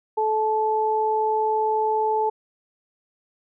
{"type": "tone pair together", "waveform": "sine", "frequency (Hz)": [434.5, 869], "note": ["A4", "A5"], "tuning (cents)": [-22, -22], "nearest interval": "octave", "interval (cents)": 1200, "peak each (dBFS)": [-23, -21], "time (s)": [0.17, 2.3], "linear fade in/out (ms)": 10, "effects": []}